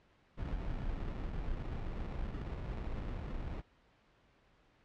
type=noise with sample-and-hold; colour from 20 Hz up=brown; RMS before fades=-39 dBFS; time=0.37-3.62 s; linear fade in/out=20 ms; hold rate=1575 Hz; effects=pink hiss -68 dBFS RMS until 4.84 s + low-pass 3000 Hz 12 dB/octave